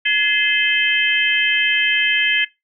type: harmonic tone with a mistuned harmonic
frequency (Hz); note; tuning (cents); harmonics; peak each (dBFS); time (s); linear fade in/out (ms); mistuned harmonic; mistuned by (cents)
518; C5; -17; 3 / 4 / 5 / 6; -20 / -20 / -20 / -20; 0.05-2.45; 10; 3; +150
effects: noise-tail reverb RT60 0.2 s tail -21 dB re dry